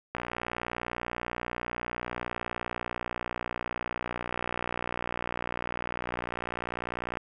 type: click train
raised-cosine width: 0.5 ms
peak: -17 dBFS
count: 423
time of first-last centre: 0.15-7.172 s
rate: 60.1 Hz
effects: none